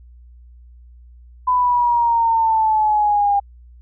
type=exponential sweep; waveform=sine; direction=down; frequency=1006 to 802 Hz; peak=-13 dBFS; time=1.47-3.4 s; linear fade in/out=10 ms; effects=added 60 Hz sine -41 dBFS peak until 3.81 s